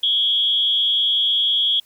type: tone with amplitude modulation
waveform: sine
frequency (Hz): 3322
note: G#7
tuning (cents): 0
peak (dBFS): -12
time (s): 0.03-1.8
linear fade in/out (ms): 5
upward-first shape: sine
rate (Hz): 230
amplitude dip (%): 75
effects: white hiss -56 dBFS RMS until 1.85 s